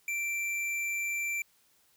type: tone with tanh clipping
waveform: triangle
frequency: 2349 Hz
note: D7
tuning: in tune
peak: -32 dBFS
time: 0.08-1.42 s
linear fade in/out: 2 ms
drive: 18 dB
effects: white hiss -67 dBFS RMS until 1.96 s